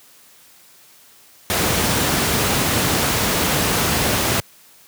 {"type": "noise", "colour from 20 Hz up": "pink", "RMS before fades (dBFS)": -18, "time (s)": [1.5, 4.4], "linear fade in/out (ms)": 0, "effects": ["white hiss -49 dBFS RMS until 4.87 s", "high-pass 80 Hz 12 dB/octave"]}